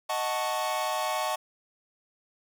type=chord; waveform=45% pulse; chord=D# half-diminished seventh; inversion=none; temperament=equal; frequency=622.3 / 740 / 880 / 1108.7 Hz; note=D#5 / F#5 / A5 / C#6; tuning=0 / 0 / 0 / 0 cents; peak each=-33 dBFS; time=0.09-1.36 s; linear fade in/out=10 ms; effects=10-bit